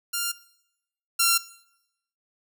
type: tone pair in turn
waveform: 5% pulse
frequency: 1396.9 / 1370.5 Hz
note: F6 / F6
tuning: 0 / -33 cents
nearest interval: unison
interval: 33 cents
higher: first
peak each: -14 / -7 dBFS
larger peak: second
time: 0.13-0.32 / 1.19-1.38 s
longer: neither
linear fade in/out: 10 ms
effects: noise-tail reverb RT60 0.8 s tail -19 dB re dry